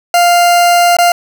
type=tone with dropouts; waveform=40% pulse; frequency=698.5 Hz; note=F5; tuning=in tune; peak=-5 dBFS; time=0.14-1.12 s; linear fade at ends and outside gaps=2 ms; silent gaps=0.968-0.986 s; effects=7-bit